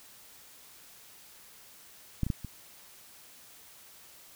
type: clicks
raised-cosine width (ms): 5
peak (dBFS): -15 / -21 / -16 / -26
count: 4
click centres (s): 2.233 / 2.266 / 2.302 / 2.447
effects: white hiss -54 dBFS RMS until 4.35 s